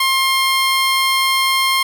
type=tone; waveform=15% pulse; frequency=1064 Hz; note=C6; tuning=29 cents sharp; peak=-7 dBFS; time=0-1.83 s; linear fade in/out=5 ms; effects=none